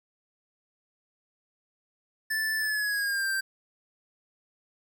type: tone with pitch glide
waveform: square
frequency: 1756 to 1573.5 Hz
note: A6 to G6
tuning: -4 to +6 cents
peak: -27 dBFS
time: 2.3-3.41 s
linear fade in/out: 10 ms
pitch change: -190 cents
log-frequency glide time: 2.59-3.28 s
effects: 10-bit